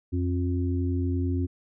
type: harmonic tone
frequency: 88.8 Hz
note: F2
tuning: 29 cents sharp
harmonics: 1 / 3 / 4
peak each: -25 / -29 / -35 dBFS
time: 0.12-1.47 s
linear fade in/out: 20 ms
effects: none